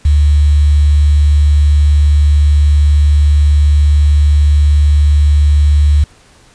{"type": "tone with quantisation", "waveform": "sine", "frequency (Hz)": 73.42, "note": "D2", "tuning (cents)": 0, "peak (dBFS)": -5, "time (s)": [0.05, 6.04], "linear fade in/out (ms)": 5, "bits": 5, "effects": ["pink hiss -45 dBFS RMS until 6.54 s", "resampled to 22050 Hz"]}